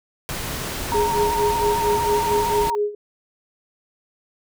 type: noise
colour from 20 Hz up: pink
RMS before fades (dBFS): -28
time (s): 0.29-2.7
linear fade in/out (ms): 0
type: tone with vibrato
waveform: sine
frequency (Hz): 927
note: A#5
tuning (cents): -10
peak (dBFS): -20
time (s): 0.92-2.75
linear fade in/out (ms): 0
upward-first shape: triangle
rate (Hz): 13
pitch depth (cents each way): 46
type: tone with tremolo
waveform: sine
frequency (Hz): 415.3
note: G#4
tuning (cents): 0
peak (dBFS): -17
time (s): 0.94-2.95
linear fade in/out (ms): 5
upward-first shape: sine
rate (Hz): 4.4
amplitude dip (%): 85
effects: none